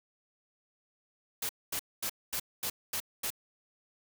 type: noise bursts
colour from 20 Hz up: white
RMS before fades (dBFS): -34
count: 7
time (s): 1.42-3.304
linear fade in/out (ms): 5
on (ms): 72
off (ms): 230
effects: none